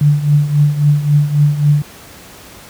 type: tone with tremolo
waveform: sine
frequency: 146.83 Hz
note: D3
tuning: in tune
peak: -5 dBFS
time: 0.01-1.82 s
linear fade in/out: 2 ms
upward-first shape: triangle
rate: 3.7 Hz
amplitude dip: 80%
effects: pink hiss -37 dBFS RMS until 2.69 s + high-pass 60 Hz 12 dB/octave